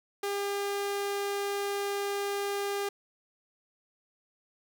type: tone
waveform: sawtooth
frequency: 402.1 Hz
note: G4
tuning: 44 cents sharp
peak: -26 dBFS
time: 0.23-2.89 s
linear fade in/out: 5 ms
effects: 10-bit